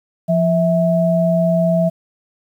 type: tone pair together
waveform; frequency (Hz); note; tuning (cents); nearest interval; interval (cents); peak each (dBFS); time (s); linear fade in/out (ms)
sine; 172.6 / 652.4; F3 / E5; -20 / -18; octave + major seventh; 2302; -15; 0.28-1.9; 20
effects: 8-bit